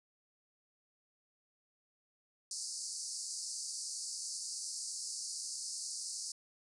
pink band-pass noise, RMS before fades -42 dBFS, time 2.51-6.32 s, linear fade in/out 2 ms, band 4500 to 10000 Hz, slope 96 dB/octave, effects resampled to 24000 Hz

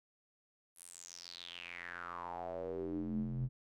square tone with band-pass filter sweep, 43.52 Hz, F1, 5 cents flat, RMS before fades -42 dBFS, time 0.75-3.49 s, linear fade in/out 50 ms, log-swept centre 11000 to 130 Hz, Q 6.1, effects none

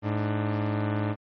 sawtooth tone pair together, 106.24 / 297.8 Hz, G#2 / D4, +40 / +24 cents, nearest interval octave + tritone, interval 1784 cents, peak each -22 / -27 dBFS, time 0.02-1.16 s, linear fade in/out 50 ms, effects low-pass 2000 Hz 12 dB/octave + MP3 32 kbps

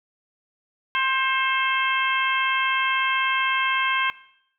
harmonic tone with a mistuned harmonic, 528 Hz, C5, 16 cents sharp, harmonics 2 / 3 / 4 / 5 / 6, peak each -24 / -26 / -27 / -28 / -29 dBFS, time 0.95-4.1 s, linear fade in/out 0 ms, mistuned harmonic 4, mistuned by +25 cents, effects noise-tail reverb RT60 0.7 s tail -18 dB re dry

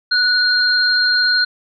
sine tone pair together, 1475 / 4197 Hz, F#6 / C8, -6 / +5 cents, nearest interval octave + tritone, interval 1811 cents, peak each -15 dBFS, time 0.11-1.45 s, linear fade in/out 10 ms, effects none

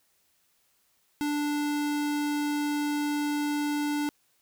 square tone, 293.7 Hz, D4, in tune, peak -27 dBFS, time 1.21-4.09 s, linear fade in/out 0 ms, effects white hiss -69 dBFS RMS until 4.41 s

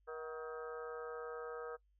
harmonic tone with a mistuned harmonic, 158.5 Hz, D#3, 32 cents sharp, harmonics 3 / 4 / 5 / 6 / 7 / 8 / 9 / 10, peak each -44 / -55 / -56 / -58 / -59 / -50 / -62 / -55 dBFS, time 0.07-1.77 s, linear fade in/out 20 ms, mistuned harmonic 5, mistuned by -83 cents, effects noise-tail reverb RT60 0.1 s tail -22 dB re dry + added 50 Hz sine -70 dBFS peak until 1.99 s

